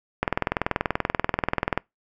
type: click train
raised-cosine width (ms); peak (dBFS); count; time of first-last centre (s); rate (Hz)
0.5; -6; 33; 0.23-1.776; 20.7
effects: noise-tail reverb RT60 0.2 s tail -26 dB re dry

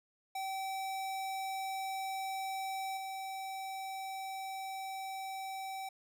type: tone with level steps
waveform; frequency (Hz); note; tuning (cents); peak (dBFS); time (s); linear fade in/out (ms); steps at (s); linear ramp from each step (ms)
square; 770; G5; -31; -37 / -40; 0.35-5.89; 5; 2.97; 2
effects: none

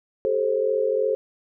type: tone cluster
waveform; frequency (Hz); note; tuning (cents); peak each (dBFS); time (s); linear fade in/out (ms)
sine; 393 / 435.9 / 530; G4 / A4 / C5; +4 / -16 / +22; -27 / -23 / -23; 0.25-1.15; 0
effects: none

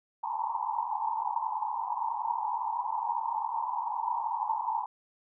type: band-pass noise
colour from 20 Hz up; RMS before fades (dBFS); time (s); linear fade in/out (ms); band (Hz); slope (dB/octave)
white; -32; 0.23-4.86; 5; 850 to 980; 96
effects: none

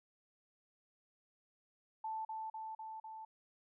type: tone with echo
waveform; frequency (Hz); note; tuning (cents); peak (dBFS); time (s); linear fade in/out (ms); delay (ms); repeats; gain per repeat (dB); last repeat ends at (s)
sine; 880; A5; 0; -38; 2.04-2.25; 5; 250; 4; -2; 3.25
effects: none

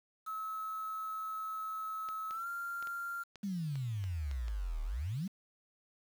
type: tone with pitch glide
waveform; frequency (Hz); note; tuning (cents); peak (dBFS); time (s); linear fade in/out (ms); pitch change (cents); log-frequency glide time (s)
sine; 1294 to 1386.9; E6 to F6; -32 to -12; -37; 0.26-3.24; 20; +120; 2.3-2.47
type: clicks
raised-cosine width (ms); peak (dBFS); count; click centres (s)
0.2; -32; 9; 2.088 / 2.309 / 2.826 / 2.872 / 3.357 / 3.756 / 4.04 / 4.313 / 4.482
type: exponential two-way sweep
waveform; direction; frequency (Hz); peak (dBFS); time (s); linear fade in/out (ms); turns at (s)
sine; down then up; 207.7 to 36 to 207.7; -34; 3.43-5.28; 10; 4.83
effects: 9-bit

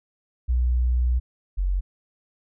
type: tone pair in turn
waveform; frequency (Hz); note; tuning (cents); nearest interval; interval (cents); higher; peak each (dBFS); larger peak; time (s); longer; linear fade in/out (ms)
sine; 61.4 / 46.26; B1 / F#1; -9 / 0; perfect fourth; 491; first; -18 / -20; first; 0.48-1.2 / 1.57-1.81; first; 20
effects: none

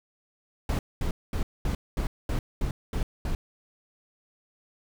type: noise bursts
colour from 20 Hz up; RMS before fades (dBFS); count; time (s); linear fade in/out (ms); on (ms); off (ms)
brown; -27; 9; 0.69-3.35; 2; 100; 220
effects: none

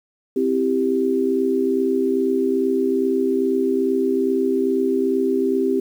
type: chord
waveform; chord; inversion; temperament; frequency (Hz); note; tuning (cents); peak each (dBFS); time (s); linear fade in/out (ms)
sine; C major; none; equal; 261.6 / 329.6 / 392; C4 / E4 / G4; 0 / 0 / 0; -21 / -25 / -19; 0.36-5.8; 5
effects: 8-bit

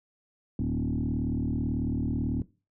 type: tone with frequency modulation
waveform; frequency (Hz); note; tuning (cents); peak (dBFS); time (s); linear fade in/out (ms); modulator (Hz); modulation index
sine; 174.61; F3; 0; -25; 0.59-2.42; 2; 38.2; 3.2
effects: noise-tail reverb RT60 0.3 s tail -19 dB re dry + tanh soft clip ceiling -21 dBFS

